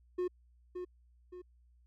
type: tone with echo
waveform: triangle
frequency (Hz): 360.8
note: F#4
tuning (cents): -44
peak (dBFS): -29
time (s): 0.18-0.28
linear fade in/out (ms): 10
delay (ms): 570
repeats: 2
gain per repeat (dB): -7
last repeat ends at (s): 1.42
effects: added 60 Hz sine -62 dBFS peak until 1.86 s